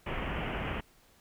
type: low-pass noise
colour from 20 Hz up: pink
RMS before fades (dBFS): -35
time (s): 0.06-0.81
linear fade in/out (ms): 10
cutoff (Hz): 3100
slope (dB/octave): 96
effects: pink hiss -63 dBFS RMS until 1.2 s